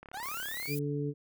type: click train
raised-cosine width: 0.5 ms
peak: -32 dBFS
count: 23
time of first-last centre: 0.03-0.657 s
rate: 35.1 Hz
type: linear sweep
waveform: 30% pulse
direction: up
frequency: 698.5 to 2494 Hz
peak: -35 dBFS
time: 0.13-0.76 s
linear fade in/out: 20 ms
type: noise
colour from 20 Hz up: violet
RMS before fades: -42 dBFS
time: 0.23-0.79 s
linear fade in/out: 2 ms
type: harmonic tone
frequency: 144.8 Hz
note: D3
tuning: 24 cents flat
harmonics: 1 / 2 / 3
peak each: -33 / -36 / -36 dBFS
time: 0.67-1.14 s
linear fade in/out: 50 ms
effects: none